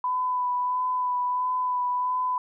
sine tone with vibrato, 998 Hz, B5, 18 cents sharp, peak -23 dBFS, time 0.04-2.38 s, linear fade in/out 2 ms, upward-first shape sine, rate 1.5 Hz, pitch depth 17 cents each way, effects none

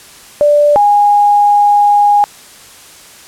sine tone pair in turn, 587.3 / 822.2 Hz, D5 / G#5, 0 / -18 cents, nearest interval tritone, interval 582 cents, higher second, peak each -5 dBFS, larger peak neither, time 0.41-0.76 / 0.76-2.24 s, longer second, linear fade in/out 0 ms, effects white hiss -37 dBFS RMS until 3.27 s + low-pass 11000 Hz 12 dB/octave

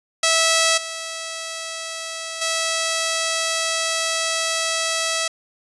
5% pulse tone with level steps, 653 Hz, E5, 17 cents flat, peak -4 / -17 / -9 dBFS, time 0.23-5.28 s, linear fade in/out 5 ms, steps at 0.77 / 2.41 s, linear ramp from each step 10 ms, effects resampled to 24000 Hz

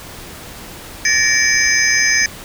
sine tone cluster, 1732 / 1857 / 2307 / 5080 / 6240 Hz, A6 / A#6 / D7 / D#8 / G8, -28 / -7 / -31 / +35 / -9 cents, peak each -18 dBFS, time 1.05-2.26 s, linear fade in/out 2 ms, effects pink hiss -34 dBFS RMS until 2.44 s

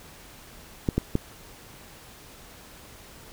clicks, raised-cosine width 3 ms, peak -9 dBFS, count 3, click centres 0.888 / 0.98 / 1.154 s, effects pink hiss -48 dBFS RMS until 3.32 s

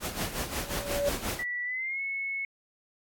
pink noise with tremolo, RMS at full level -31 dBFS, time 0-1.44 s, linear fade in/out 50 ms, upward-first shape sine, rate 5.6 Hz, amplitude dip 70%
sine tone with exponential growth, 571 Hz, D5, 49 cents flat, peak -22 dBFS, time 0.44-1.09 s, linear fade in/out 2 ms, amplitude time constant 140 ms
sine tone with pitch glide, 1956 to 2196 Hz, B6 to C#7, -17 to -17 cents, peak -30 dBFS, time 1.39-2.45 s, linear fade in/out 2 ms, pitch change +200 cents, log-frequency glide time 1.64-2.01 s
effects AAC 64 kbps

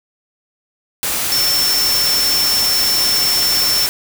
sine tone in noise, 5390 Hz, E8, 38 cents sharp, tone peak -14 dBFS, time 1.32-3.86 s, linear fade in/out 0 ms, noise white, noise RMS -19 dBFS, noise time 1.03-3.89 s, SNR +2 dB, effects none

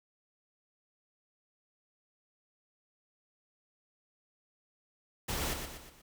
pink noise with echo, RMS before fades -35 dBFS, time 5.28-5.54 s, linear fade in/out 10 ms, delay 120 ms, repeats 4, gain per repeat -6 dB, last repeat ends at 6.02 s, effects none

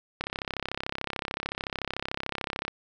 click train, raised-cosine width 0.3 ms, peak -14 dBFS, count 84, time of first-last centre 0.21-2.68 s, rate 33.6 Hz, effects none

